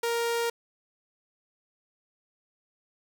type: tone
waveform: sawtooth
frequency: 467.5 Hz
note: A#4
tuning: 5 cents sharp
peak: -22 dBFS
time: 0.03-0.5 s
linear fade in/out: 5 ms
effects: none